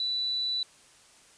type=tone; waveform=sine; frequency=3966 Hz; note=B7; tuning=7 cents sharp; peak=-27 dBFS; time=0-0.63 s; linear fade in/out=2 ms; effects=white hiss -57 dBFS RMS until 1.37 s + resampled to 22050 Hz